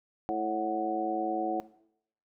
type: harmonic tone with a mistuned harmonic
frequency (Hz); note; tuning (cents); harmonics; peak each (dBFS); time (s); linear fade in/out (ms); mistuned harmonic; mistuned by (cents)
110; A2; 0; 2 / 3 / 4 / 5 / 6 / 7; -43 / -33 / -40 / -37 / -43 / -31; 0.29-1.6; 0; 7; -67
effects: noise-tail reverb RT60 0.7 s tail -18 dB re dry